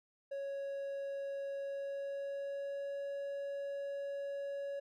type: tone with pitch glide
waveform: triangle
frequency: 554.4 to 560.2 Hz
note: C#5 to C#5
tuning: 0 to +18 cents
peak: -36 dBFS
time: 0.31-4.8 s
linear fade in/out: 10 ms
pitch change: +18 cents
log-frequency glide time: 1.57-2.98 s
effects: none